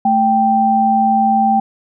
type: tone pair together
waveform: sine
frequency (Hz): 220 / 784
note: A3 / G5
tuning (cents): 0 / 0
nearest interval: octave + minor seventh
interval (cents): 2200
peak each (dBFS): -16 / -11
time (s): 0.05-1.6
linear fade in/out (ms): 5
effects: none